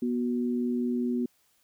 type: tone pair together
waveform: sine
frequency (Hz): 243.5 / 368.4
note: B3 / F#4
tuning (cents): -24 / -7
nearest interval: perfect fifth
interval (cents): 717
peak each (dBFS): -26 / -33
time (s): 0.02-1.26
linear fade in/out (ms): 5
effects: white hiss -68 dBFS RMS until 1.63 s